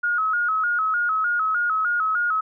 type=tone with vibrato; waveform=sine; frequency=1355 Hz; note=E6; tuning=47 cents sharp; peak=-19 dBFS; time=0.03-2.41 s; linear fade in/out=10 ms; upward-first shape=square; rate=3.3 Hz; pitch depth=94 cents each way; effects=none